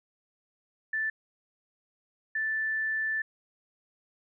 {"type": "tone pair in turn", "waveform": "sine", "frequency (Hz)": [1760, 1760], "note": ["A6", "A6"], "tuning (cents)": [0, 0], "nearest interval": "unison", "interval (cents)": 0, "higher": "neither", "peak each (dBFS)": [-27, -27], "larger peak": "neither", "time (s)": [[0.93, 1.1], [2.35, 3.22]], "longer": "second", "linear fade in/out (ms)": 5, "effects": []}